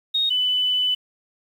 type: tone pair in turn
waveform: sine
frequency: 3729 / 2996 Hz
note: A#7 / F#7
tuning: 0 / +21 cents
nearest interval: major third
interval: 379 cents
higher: first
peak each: -18 dBFS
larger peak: neither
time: 0.14-0.3 / 0.3-0.95 s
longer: second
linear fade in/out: 10 ms
effects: 8-bit